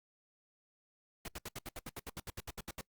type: noise bursts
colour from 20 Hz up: pink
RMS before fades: -43 dBFS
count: 16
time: 1.25-2.811 s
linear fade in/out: 2 ms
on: 31 ms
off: 71 ms
effects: noise-tail reverb RT60 0.1 s tail -23 dB re dry + Opus 48 kbps